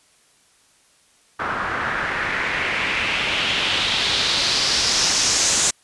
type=noise with low-pass filter sweep; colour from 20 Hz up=white; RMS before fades=-21 dBFS; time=1.39-5.71 s; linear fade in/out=10 ms; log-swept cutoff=1300 to 7200 Hz; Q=2.7; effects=white hiss -57 dBFS RMS until 5.83 s + resampled to 24000 Hz